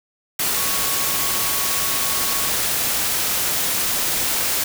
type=tone in noise; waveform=sine; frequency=1108.7 Hz; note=C#6; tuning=in tune; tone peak=-32 dBFS; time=0.56-2.5 s; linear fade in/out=5 ms; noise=white; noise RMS=-21 dBFS; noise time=0.39-4.64 s; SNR=-14 dB; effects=none